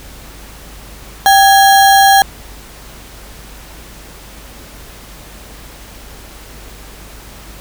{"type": "tone with sample-and-hold", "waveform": "sine", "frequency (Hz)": 785, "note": "G5", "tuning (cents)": 2, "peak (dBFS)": -4, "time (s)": [1.26, 2.22], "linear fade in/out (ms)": 0, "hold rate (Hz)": 2450, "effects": ["added 50 Hz sine -36 dBFS peak until 7.6 s", "pink hiss -36 dBFS RMS until 7.6 s"]}